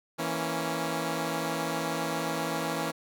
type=chord; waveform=10% pulse; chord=A# diminished; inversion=second; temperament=equal; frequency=164.81 / 233.1 / 277.2 Hz; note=E3 / A#3 / C#4; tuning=0 / 0 / 0 cents; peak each=-24 / -28 / -25 dBFS; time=0.18-2.92 s; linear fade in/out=20 ms; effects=none